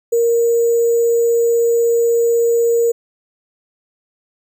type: tone with sample-and-hold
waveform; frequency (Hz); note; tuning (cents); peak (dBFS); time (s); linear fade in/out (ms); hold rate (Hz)
sine; 466.2; A#4; 0; -11; 0.12-2.92; 10; 7350
effects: none